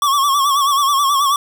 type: tone with vibrato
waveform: square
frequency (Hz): 1121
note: C#6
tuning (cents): +19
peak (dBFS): -13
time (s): 0.02-1.36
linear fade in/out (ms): 2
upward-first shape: sine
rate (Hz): 9.3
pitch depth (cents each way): 76
effects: none